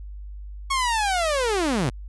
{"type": "linear sweep", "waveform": "sawtooth", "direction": "down", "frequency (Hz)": [1108.7, 107.6], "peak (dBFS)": -17, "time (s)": [0.7, 1.9], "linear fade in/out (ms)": 10, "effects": ["added 50 Hz sine -34 dBFS peak until 2.08 s", "resampled to 24000 Hz"]}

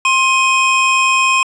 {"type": "tone pair together", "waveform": "square", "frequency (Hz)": [1059, 2512], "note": ["C6", "D#7"], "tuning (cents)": [21, 16], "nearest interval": "octave + minor third", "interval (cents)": 1495, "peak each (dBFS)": -14, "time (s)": [0.05, 1.43], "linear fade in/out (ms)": 2, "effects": ["resampled to 24000 Hz", "8-bit"]}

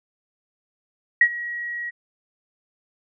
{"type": "tone with ADSR envelope", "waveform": "sine", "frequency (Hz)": 1907, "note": "A#6", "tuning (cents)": 39, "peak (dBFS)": -9, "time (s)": [1.21, 1.91], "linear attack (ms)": 4, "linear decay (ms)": 66, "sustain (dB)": -18, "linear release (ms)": 23, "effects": []}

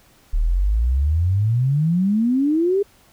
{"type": "exponential sweep", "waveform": "sine", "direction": "up", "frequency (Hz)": [36, 412.1], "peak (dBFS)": -15, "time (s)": [0.33, 2.83], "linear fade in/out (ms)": 10, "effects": ["pink hiss -54 dBFS RMS until 3.12 s"]}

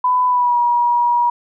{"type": "tone with pitch glide", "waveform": "sine", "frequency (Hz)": [1000, 959.3], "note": ["B5", "A#5"], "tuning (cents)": [21, 49], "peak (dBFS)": -12, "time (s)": [0.04, 1.3], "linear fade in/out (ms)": 5, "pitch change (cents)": -72, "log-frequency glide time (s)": [0.27, 0.58], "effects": []}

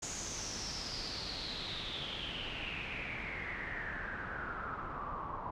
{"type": "noise with low-pass filter sweep", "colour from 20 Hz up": "pink", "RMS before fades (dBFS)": -41, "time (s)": [0.02, 5.51], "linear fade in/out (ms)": 10, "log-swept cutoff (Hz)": [6900, 1000], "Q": 7.3, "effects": []}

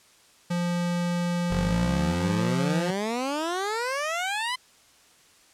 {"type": "tone", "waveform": "square", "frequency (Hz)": 174.61, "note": "F3", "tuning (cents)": 0, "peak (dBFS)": -25, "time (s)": [0.5, 2.91], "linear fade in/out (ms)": 10}
{"type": "exponential sweep", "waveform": "15% pulse", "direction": "up", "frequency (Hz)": [43.35, 1034], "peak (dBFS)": -20, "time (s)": [1.5, 4.56], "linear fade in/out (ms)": 10}
{"effects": ["white hiss -57 dBFS RMS until 5.53 s", "low-pass 9000 Hz 12 dB/octave"]}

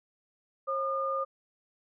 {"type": "tone pair together", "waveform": "sine", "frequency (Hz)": [539, 1213.5], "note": ["C#5", "D#6"], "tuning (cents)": [-49, -44], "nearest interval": "octave + major second", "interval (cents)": 1405, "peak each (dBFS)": [-32, -30], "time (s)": [0.67, 1.25], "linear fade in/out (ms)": 20, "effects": []}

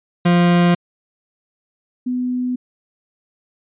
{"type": "tone pair in turn", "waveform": ["40% pulse", "sine"], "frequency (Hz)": [174.61, 249.9], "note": ["F3", "B3"], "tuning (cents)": [0, 21], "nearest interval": "tritone", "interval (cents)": 621, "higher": "second", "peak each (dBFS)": [-10, -18], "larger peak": "first", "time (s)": [[0.25, 0.75], [2.06, 2.56]], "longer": "neither", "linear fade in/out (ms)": 10, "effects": ["resampled to 8000 Hz"]}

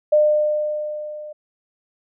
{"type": "tone with level ramp", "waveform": "sine", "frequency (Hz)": 603, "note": "D5", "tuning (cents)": 46, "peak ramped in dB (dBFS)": [-10, -32], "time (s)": [0.12, 1.33], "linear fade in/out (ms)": 10, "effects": []}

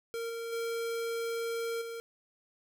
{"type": "tone with level steps", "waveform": "square", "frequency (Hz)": 461.5, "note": "A#4", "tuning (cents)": -17, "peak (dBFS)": [-35, -37, -33, -39], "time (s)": [0.14, 2], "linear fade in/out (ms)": 0, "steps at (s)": [0.29, 0.52, 1.81], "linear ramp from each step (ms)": 10, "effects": []}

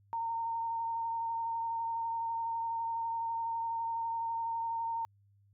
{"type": "tone with vibrato", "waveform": "sine", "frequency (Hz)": 917, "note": "A#5", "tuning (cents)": -29, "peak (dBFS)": -32, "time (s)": [0.13, 5.05], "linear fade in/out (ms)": 0, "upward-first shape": "sine", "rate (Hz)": 12, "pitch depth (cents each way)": 13, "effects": ["added 100 Hz sine -63 dBFS peak until 5.53 s"]}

